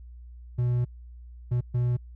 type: tone bursts at uneven times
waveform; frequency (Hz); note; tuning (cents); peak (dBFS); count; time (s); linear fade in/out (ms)
triangle; 122.2; B2; -18; -20; 3; 0.58-0.85 / 1.51-1.61 / 1.74-1.97; 10
effects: added 60 Hz sine -42 dBFS peak until 2.15 s